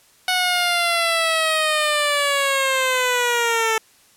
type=linear sweep; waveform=10% pulse; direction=down; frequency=738 to 440 Hz; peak=-9 dBFS; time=0.28-3.78 s; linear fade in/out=2 ms; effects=white hiss -54 dBFS RMS until 4.16 s + low-pass 12000 Hz 12 dB/octave